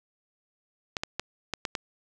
clicks, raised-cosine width 0.2 ms, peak -12 dBFS, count 6, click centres 0.968 / 1.035 / 1.196 / 1.537 / 1.652 / 1.752 s, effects none

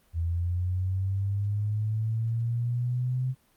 sine linear sweep, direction up, 82.4 to 129.7 Hz, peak -25 dBFS, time 0.13-3.35 s, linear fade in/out 50 ms, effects pink hiss -65 dBFS RMS until 3.56 s + Opus 32 kbps

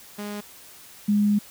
sawtooth / sine tone pair in turn, 206.6 / 206.6 Hz, G#3 / G#3, -9 / -9 cents, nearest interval unison, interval 0 cents, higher neither, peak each -27 / -17 dBFS, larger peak second, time 0.18-0.41 / 1.08-1.39 s, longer second, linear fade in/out 10 ms, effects white hiss -47 dBFS RMS until 1.5 s

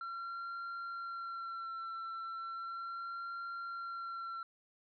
triangle tone with vibrato, 1361 Hz, F6, 45 cents flat, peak -38 dBFS, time 0.01-4.43 s, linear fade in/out 2 ms, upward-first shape sine, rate 0.36 Hz, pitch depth 21 cents each way, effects resampled to 11025 Hz

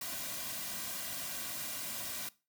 white noise with comb filter, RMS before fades -40 dBFS, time 0.01-2.29 s, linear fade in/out 5 ms, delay 2.3 ms, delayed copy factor -0.65, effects noise-tail reverb RT60 0.3 s tail -20 dB re dry

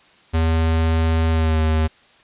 square tone with pitch glide, 81.1 to 78.93 Hz, E2 to D#2, -28 to +25 cents, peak -16 dBFS, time 0.33-1.88 s, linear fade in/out 20 ms, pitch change -47 cents, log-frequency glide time 1.3-1.6 s, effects white hiss -52 dBFS RMS until 2.23 s + resampled to 8000 Hz

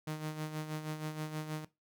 sawtooth tone with tremolo, 154.6 Hz, D#3, 11 cents flat, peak -31 dBFS, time 0.07-1.65 s, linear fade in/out 5 ms, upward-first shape sine, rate 6.3 Hz, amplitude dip 60%, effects noise-tail reverb RT60 0.2 s tail -17 dB re dry

